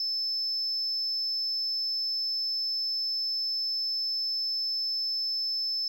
sine tone, 5260 Hz, E8, 5 cents flat, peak -26 dBFS, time 0-5.88 s, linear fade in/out 2 ms, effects tanh soft clip ceiling -24 dBFS + 10-bit

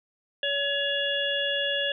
harmonic tone, 564 Hz, C#5, 30 cents sharp, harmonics 1 / 3 / 5 / 6, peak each -30 / -30 / -30 / -30 dBFS, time 0.43-1.92 s, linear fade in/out 2 ms, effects none

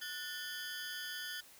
20% pulse ring-modulated tone, 1621 Hz, G#6, 42 cents flat, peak -33 dBFS, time 0.01-1.41 s, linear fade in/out 10 ms, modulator 158 Hz, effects white hiss -59 dBFS RMS until 1.59 s

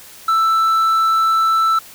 sine tone with hard clipping, 1324 Hz, E6, 7 cents sharp, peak -13 dBFS, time 0.28-1.79 s, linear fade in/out 5 ms, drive 3 dB, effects white hiss -40 dBFS RMS until 1.94 s

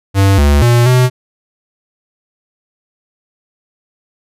square tone with pitch steps, 97.9 / 71.9 / 119.7 / 126.4 Hz, G2 / D2 / A#2 / B2, -2 / -36 / +46 / +41 cents, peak -7 dBFS, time 0.14-1.1 s, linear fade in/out 50 ms, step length 240 ms, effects resampled to 32000 Hz

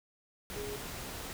sine tone in noise, 415.3 Hz, G#4, in tune, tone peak -39 dBFS, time 0.56-0.76 s, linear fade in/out 0 ms, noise pink, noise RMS -42 dBFS, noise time 0.5-1.33 s, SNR 0 dB, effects none

